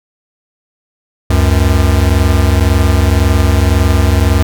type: tone pair together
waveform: square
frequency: 70.6 / 92.47 Hz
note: C#2 / F#2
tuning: +32 / -1 cents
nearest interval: perfect fourth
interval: 467 cents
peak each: -11 dBFS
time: 1.3-4.43 s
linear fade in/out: 5 ms
effects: none